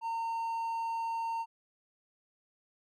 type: tone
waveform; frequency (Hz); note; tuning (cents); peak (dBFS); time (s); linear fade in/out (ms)
triangle; 914; A#5; -34; -30; 0.01-1.46; 50
effects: Opus 48 kbps